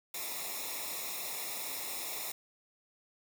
white noise with comb filter, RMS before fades -39 dBFS, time 0.14-2.32 s, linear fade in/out 5 ms, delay 0.65 ms, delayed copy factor -0.85, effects none

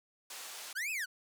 white band-pass noise, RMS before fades -46 dBFS, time 0.3-0.73 s, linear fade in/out 5 ms, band 540 to 9300 Hz, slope 12 dB/octave
45% pulse linear two-way sweep, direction up then down, 1409 to 2645 to 1409 Hz, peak -34 dBFS, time 0.75-1.06 s, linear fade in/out 20 ms, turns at 0.91 s
effects none

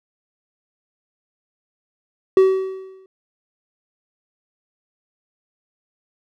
triangle tone with exponential decay, 380.3 Hz, F#4, 48 cents sharp, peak -5 dBFS, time 2.37-3.06 s, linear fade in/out 2 ms, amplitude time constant 150 ms, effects none

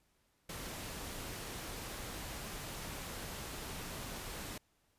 pink noise, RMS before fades -44 dBFS, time 0.49-4.58 s, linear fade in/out 5 ms, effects pink hiss -75 dBFS RMS until 4.98 s + resampled to 32000 Hz

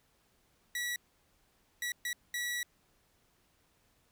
sawtooth tone bursts at uneven times, 1938 Hz, B6, 33 cents flat, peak -30 dBFS, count 4, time 0.75-0.96 / 1.82-1.92 / 2.05-2.13 / 2.34-2.63 s, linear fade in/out 2 ms, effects pink hiss -71 dBFS RMS until 4.11 s

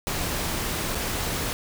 pink noise with dropouts, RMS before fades -28 dBFS, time 0.07-1.53 s, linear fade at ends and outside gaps 0 ms, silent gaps 0.948-0.953 s, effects none

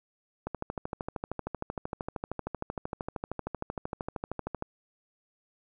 click train, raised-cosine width 1 ms, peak -19 dBFS, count 55, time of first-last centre 0.47-4.624 s, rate 13 Hz, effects none

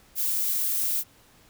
violet noise, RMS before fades -26 dBFS, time 0.15-1.04 s, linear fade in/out 50 ms, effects pink hiss -57 dBFS RMS until 1.49 s

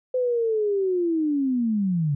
sine linear sweep, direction down, 513 to 138 Hz, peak -20 dBFS, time 0.14-2.15 s, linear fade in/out 5 ms, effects none

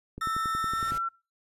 click train, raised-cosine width 3 ms, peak -26 dBFS, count 9, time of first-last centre 0.18-0.921 s, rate 10.8 Hz
sine tone with pitch glide, 1318.5 to 1352.4 Hz, E6 to E6, 0 to +44 cents, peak -27 dBFS, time 0.21-1.09 s, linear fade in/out 10 ms, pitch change +44 cents, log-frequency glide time 0.63-0.97 s
sawtooth tone, 1820 Hz, A#6, 42 cents flat, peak -33 dBFS, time 0.21-0.91 s, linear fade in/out 2 ms
pink noise with exponential growth, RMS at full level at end -41 dBFS, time 0.29-0.98 s, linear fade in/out 2 ms, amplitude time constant 150 ms
effects noise-tail reverb RT60 0.3 s tail -24 dB re dry + resampled to 32000 Hz

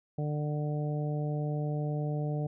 harmonic tone, 149 Hz, D3, 25 cents sharp, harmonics 1 / 2 / 3 / 4 / 5, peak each -30 / -40 / -40 / -41 / -44 dBFS, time 0.18-2.47 s, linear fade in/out 5 ms, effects none

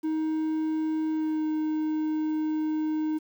triangle tone with pitch glide, 314.1 to 310.3 Hz, D#4 to D#4, +16 to -5 cents, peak -23 dBFS, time 0.03-3.19 s, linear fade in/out 20 ms, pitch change -21 cents, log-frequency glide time 1.09-1.46 s, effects 9-bit

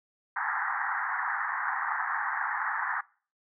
white band-pass noise, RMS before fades -31 dBFS, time 0.36-3.01 s, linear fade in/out 5 ms, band 780 to 1900 Hz, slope 96 dB/octave, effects noise-tail reverb RT60 0.4 s tail -22 dB re dry

